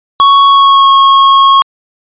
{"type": "tone with pitch glide", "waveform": "square", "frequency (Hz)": [1111, 1092.5], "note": ["C#6", "C#6"], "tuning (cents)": [4, -26], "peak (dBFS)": -3, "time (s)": [0.2, 1.62], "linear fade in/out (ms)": 0, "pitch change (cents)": -30, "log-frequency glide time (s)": [0.47, 0.9], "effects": ["resampled to 8000 Hz"]}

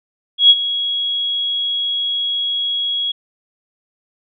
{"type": "tone with ADSR envelope", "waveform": "sine", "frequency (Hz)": 3322, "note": "G#7", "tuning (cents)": 0, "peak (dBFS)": -3, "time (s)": [0.38, 3.12], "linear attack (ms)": 120, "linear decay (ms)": 43, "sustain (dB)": -14, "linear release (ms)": 9, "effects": []}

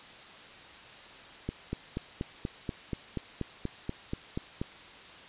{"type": "click train", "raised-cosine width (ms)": 3, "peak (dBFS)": -19, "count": 14, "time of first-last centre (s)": [1.49, 4.615], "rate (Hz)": 4.16, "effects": ["white hiss -49 dBFS RMS until 5.28 s", "resampled to 8000 Hz"]}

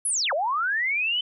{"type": "linear two-way sweep", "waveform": "sine", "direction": "down then up", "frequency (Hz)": [11130, 529, 3068], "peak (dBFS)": -22, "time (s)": [0.05, 1.21], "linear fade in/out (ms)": 5, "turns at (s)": 0.33, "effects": []}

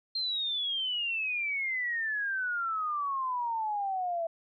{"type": "exponential sweep", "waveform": "sine", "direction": "down", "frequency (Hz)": [4200, 656], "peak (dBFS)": -29, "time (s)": [0.15, 4.27], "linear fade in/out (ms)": 5, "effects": []}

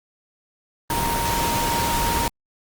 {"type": "tone in noise", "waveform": "sine", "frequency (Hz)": 932.3, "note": "A#5", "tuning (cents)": 0, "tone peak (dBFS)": -23, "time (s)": [0.9, 2.28], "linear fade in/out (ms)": 2, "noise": "pink", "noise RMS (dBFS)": -24, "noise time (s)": [0.9, 2.28], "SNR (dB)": -2, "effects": ["Opus 32 kbps"]}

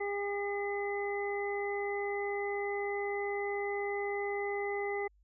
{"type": "harmonic tone", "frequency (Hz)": 404.8, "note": "G#4", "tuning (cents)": -44, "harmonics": [1, 2, 3, 5], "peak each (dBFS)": [-34, -39, -48, -39], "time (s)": [0, 5.08], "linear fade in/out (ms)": 10, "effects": ["added 50 Hz sine -63 dBFS peak until 5.23 s"]}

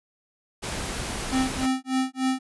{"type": "noise", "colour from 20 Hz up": "pink", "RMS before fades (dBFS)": -31, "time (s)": [0.62, 1.67], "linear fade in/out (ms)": 20}
{"type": "tone with tremolo", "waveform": "square", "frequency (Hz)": 261.1, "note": "C4", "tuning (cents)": -3, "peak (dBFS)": -21, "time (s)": [1.32, 2.39], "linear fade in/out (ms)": 10, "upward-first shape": "sine", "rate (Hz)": 3.4, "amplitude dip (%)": 100}
{"effects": ["resampled to 24000 Hz"]}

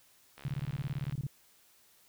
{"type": "click train", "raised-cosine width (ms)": 0.3, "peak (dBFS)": -33, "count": 53, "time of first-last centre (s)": [0.38, 1.125], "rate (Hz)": 69.8}
{"type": "tone bursts", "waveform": "sine", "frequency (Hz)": 138, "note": "C#3", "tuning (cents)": -7, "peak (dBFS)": -31, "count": 15, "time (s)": [0.45, 1.267], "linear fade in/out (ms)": 2, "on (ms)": 33, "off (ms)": 23}
{"effects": ["white hiss -64 dBFS RMS until 2.08 s"]}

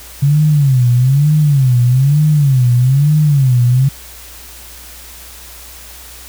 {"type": "tone with vibrato", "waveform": "sine", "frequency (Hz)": 136.5, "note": "C#3", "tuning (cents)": -26, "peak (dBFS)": -7, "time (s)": [0.22, 3.89], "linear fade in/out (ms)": 10, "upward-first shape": "sine", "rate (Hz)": 1.1, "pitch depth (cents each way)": 200, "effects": ["added 60 Hz sine -38 dBFS peak until 6.28 s", "white hiss -35 dBFS RMS until 6.28 s"]}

